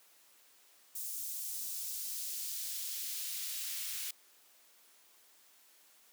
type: noise with high-pass filter sweep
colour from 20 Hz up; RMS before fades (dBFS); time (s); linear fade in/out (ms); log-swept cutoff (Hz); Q
white; -40; 0.95-4.11; 5; 7700 to 2300; 0.84
effects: white hiss -64 dBFS RMS until 6.12 s + high-pass 300 Hz 12 dB/octave